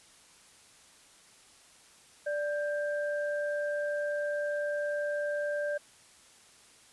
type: tone pair together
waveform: sine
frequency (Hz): 587.3 / 1582.5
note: D5 / G6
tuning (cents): 0 / +16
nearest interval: octave + perfect fourth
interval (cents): 1716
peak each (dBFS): -30 / -37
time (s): 2.26-5.78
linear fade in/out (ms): 10
effects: white hiss -58 dBFS RMS until 6.92 s + resampled to 24000 Hz